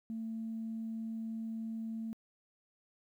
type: tone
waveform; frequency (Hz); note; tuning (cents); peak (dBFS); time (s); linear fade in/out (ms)
sine; 224.2; A3; +33; -36; 0.1-2.13; 0
effects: tanh soft clip ceiling -32 dBFS + 12-bit